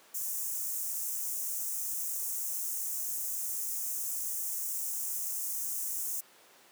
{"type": "high-pass noise", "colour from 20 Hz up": "white", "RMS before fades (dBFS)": -35, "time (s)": [0.14, 6.21], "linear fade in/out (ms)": 10, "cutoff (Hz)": 6100, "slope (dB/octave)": 48, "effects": ["pink hiss -58 dBFS RMS until 6.71 s", "high-pass 400 Hz 12 dB/octave"]}